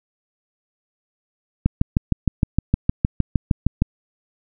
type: click train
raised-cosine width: 5 ms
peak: -3 dBFS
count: 15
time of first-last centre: 1.66-3.82 s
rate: 6.48 Hz
effects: none